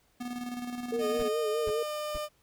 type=tone with tremolo; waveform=square; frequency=244.5 Hz; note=B3; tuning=17 cents flat; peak=-34 dBFS; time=0.2-1.29 s; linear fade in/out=10 ms; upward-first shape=square; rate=19 Hz; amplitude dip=45%
type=tone with vibrato; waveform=sine; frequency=445.5 Hz; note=A4; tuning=22 cents sharp; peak=-28 dBFS; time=0.92-1.83 s; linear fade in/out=5 ms; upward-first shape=sine; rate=4.8 Hz; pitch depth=83 cents each way
type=tone with pitch glide; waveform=30% pulse; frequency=614 to 602.4 Hz; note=D#5 to D5; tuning=-23 to +44 cents; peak=-30 dBFS; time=0.98-2.29 s; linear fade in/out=50 ms; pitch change=-33 cents; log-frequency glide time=1.3-1.97 s
type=noise bursts; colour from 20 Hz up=brown; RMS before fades=-38 dBFS; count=3; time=1.19-2.181 s; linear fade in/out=5 ms; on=37 ms; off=440 ms
effects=pink hiss -68 dBFS RMS until 2.42 s